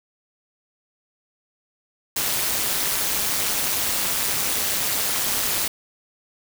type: noise with amplitude modulation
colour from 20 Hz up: white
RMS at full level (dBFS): -20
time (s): 2.16-5.68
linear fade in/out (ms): 5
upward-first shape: sine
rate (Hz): 208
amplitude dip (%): 75
effects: none